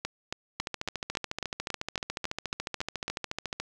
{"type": "two click trains", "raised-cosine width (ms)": 0.2, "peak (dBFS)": [-15, -14], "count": [43, 12], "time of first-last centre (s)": [[0.6, 3.6], [0.05, 3.08]], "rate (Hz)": [14, 3.63], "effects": []}